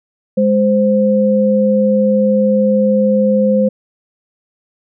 sine tone pair together, 206.6 / 520 Hz, G#3 / C5, -9 / -11 cents, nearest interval octave + major third, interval 1598 cents, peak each -12 dBFS, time 0.37-3.69 s, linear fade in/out 10 ms, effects none

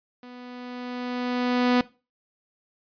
sawtooth tone with level ramp, 247.3 Hz, B3, 3 cents sharp, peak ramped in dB -38 to -13 dBFS, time 0.23-1.81 s, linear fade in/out 2 ms, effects noise-tail reverb RT60 0.3 s tail -19 dB re dry + resampled to 11025 Hz

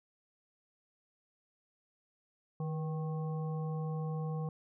harmonic tone with a mistuned harmonic, 155.56 Hz, D#3, in tune, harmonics 1 / 3 / 5 / 7, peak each -34 / -44 / -48 / -51 dBFS, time 2.6-4.49 s, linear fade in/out 2 ms, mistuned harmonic 3, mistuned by +56 cents, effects none

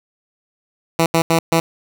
10% pulse tone bursts at uneven times, 164.81 Hz, E3, in tune, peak -4 dBFS, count 4, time 0.99-1.06 / 1.14-1.22 / 1.3-1.39 / 1.52-1.6 s, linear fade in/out 2 ms, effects none

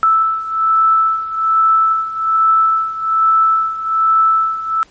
sine beating tone pair, 1316 / 1317.2 Hz, E6 / E6, -3 / -2 cents, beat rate 1.2 Hz, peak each -12 / -16 dBFS, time 0.03-4.83 s, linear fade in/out 0 ms, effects pink hiss -49 dBFS RMS until 4.9 s + MP3 32 kbps

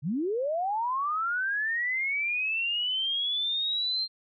sine linear sweep, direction up, 124.7 to 4186 Hz, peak -26 dBFS, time 0.02-4.08 s, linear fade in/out 50 ms, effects none

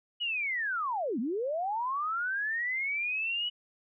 sine linear two-way sweep, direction down then up, 2960 to 205.8 to 2960 Hz, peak -29 dBFS, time 0.2-3.5 s, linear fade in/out 20 ms, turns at 1.19 s, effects none

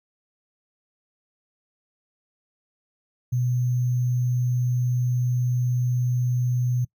sine tone with sample-and-hold, 123.47 Hz, B2, in tune, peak -20 dBFS, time 3.32-6.85 s, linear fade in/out 10 ms, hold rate 6300 Hz, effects noise-tail reverb RT60 0.1 s tail -23 dB re dry

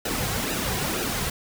pink noise with flanger, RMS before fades -27 dBFS, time 0.05-1.3 s, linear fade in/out 5 ms, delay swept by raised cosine 0.9 to 3.5 ms, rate 2.1 Hz, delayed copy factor -0.65, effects none

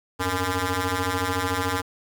10% pulse ring-modulated tone, 183.2 Hz, F#3, 17 cents flat, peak -12 dBFS, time 0.19-1.82 s, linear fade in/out 20 ms, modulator 648 Hz, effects 9-bit

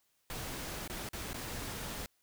pink noise with dropouts, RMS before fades -41 dBFS, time 0.3-2.06 s, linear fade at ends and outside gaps 1 ms, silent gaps 0.877-0.898 / 1.089-1.132 / 1.332-1.343 s, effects white hiss -75 dBFS RMS until 2.22 s

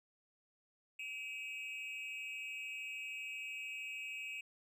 triangle tone with amplitude modulation, 2555 Hz, D#7, 45 cents sharp, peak -36 dBFS, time 0.99-4.41 s, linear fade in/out 5 ms, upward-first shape sine, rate 233 Hz, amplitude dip 100%, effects none

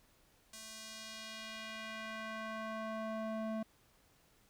square tone with band-pass filter sweep, 220.1 Hz, A3, 1 cent sharp, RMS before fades -43 dBFS, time 0.53-3.63 s, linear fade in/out 5 ms, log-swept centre 7700 to 470 Hz, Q 1, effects pink hiss -69 dBFS RMS until 4.49 s

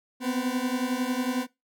40% pulse beating tone pair, 246.9 / 257.9 Hz, B3 / C4, 0 / -25 cents, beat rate 11 Hz, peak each -28 dBFS, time 0.2-1.47 s, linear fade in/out 50 ms, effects noise-tail reverb RT60 0.2 s tail -19 dB re dry

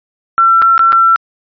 sine tone with dropouts, 1349 Hz, E6, 40 cents sharp, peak -5 dBFS, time 0.38-1.16 s, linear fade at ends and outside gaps 0 ms, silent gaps 0.618-0.623 / 0.779-0.793 / 0.922-0.929 s, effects resampled to 11025 Hz

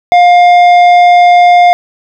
sine tone with tanh clipping, 707 Hz, F5, 21 cents sharp, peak -3 dBFS, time 0.12-1.73 s, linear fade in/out 0 ms, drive 10 dB, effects none

